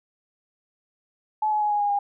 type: tone with pitch steps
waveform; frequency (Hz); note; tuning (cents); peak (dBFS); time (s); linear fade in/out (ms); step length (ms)
sine; 858 / 848.1 / 838.4 / 828.8 / 819.3 / 809.8; A5 / G#5 / G#5 / G#5 / G#5 / G#5; -44 / +36 / +16 / -4 / -24 / -44; -20; 1.42-1.99; 5; 95
effects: none